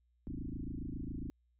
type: tone with frequency modulation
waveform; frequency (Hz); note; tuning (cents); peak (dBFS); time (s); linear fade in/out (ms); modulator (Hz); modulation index
sine; 116.54; A#2; 0; -38; 0.27-1.3; 0; 27.3; 6.9
effects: added 60 Hz sine -70 dBFS peak until 1.59 s